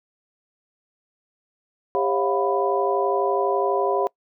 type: tone cluster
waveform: sine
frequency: 398.5 / 545 / 663 / 715 / 992 Hz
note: G4 / C#5 / E5 / F5 / B5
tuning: +28 / -29 / +10 / +41 / +7 cents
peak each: -23 / -25 / -30 / -26 / -26 dBFS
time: 1.95-4.07 s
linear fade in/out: 0 ms
effects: noise-tail reverb RT60 0.1 s tail -25 dB re dry